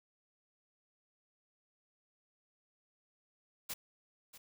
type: noise with echo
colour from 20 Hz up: white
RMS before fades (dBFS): -40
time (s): 3.69-3.74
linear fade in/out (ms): 10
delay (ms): 640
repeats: 1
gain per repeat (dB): -14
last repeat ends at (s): 4.38
effects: none